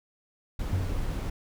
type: noise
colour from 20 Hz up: brown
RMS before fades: -31 dBFS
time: 0.59-1.3 s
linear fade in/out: 5 ms
type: tone with exponential decay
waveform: triangle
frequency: 92.6 Hz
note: F#2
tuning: 2 cents sharp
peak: -20 dBFS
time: 0.73-1.29 s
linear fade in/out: 0 ms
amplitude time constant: 120 ms
effects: none